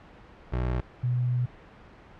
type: tone pair in turn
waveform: 25% pulse / sine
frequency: 61.74 / 123.48 Hz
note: B1 / B2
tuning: 0 / 0 cents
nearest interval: octave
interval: 1200 cents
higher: second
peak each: -22 / -23 dBFS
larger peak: first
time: 0.52-0.81 / 1.03-1.46 s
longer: second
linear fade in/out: 10 ms
effects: pink hiss -50 dBFS RMS until 2.19 s + low-pass 2000 Hz 12 dB/octave